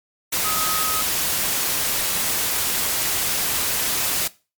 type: tone in noise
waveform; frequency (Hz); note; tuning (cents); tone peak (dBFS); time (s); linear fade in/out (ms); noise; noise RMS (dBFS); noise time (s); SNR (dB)
sine; 1266; D#6; +30; -25; 0.44-1.02; 10; white; -22; 0.32-4.28; -6
effects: noise-tail reverb RT60 0.3 s tail -19 dB re dry + MP3 96 kbps

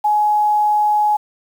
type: tone with quantisation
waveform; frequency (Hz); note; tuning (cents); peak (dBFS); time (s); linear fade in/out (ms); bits
sine; 841; G#5; +22; -12; 0.04-1.17; 10; 7
effects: none

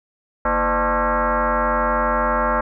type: tone with frequency modulation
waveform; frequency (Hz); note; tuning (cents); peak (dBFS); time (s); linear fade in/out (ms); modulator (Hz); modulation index
sine; 233.1; A#3; 0; -16; 0.45-2.61; 5; 279; 4.8
effects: none

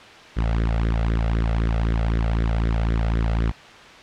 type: tone with flanger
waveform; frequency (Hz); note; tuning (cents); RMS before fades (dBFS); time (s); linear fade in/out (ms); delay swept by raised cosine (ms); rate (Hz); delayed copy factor
sawtooth; 56; A1; +31; -21; 0.36-3.52; 20; 0.53 to 1.53; 3.9; +0.75
effects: white hiss -42 dBFS RMS until 4.02 s + low-pass 3000 Hz 12 dB/octave

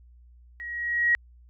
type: tone with level ramp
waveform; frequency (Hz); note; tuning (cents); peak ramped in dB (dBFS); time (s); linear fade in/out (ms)
sine; 1900; A#6; +33; -35 to -17; 0.6-1.15; 0
effects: added 60 Hz sine -50 dBFS peak until 1.49 s

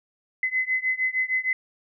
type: beating tone pair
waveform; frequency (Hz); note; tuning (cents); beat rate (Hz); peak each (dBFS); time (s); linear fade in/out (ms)
sine; 2032 / 2038.5; B6 / C7; +49 / -46; 6.5; -25 / -26; 0.43-1.53; 2
effects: none

